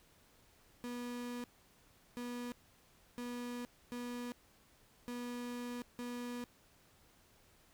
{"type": "tone bursts at uneven times", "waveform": "35% pulse", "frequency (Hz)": 243, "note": "B3", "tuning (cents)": -28, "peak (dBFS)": -39, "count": 6, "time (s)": [[0.84, 1.44], [2.17, 2.52], [3.18, 3.65], [3.92, 4.32], [5.08, 5.82], [5.99, 6.44]], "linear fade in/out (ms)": 0, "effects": ["pink hiss -67 dBFS RMS until 7.73 s"]}